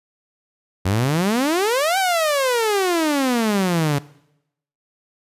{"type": "exponential two-way sweep", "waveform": "sawtooth", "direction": "up then down", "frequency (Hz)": [88.9, 787, 138.3], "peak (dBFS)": -13, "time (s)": [0.85, 3.99], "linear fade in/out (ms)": 10, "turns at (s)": 1.98, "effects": ["noise-tail reverb RT60 0.8 s tail -20 dB re dry", "resampled to 32000 Hz"]}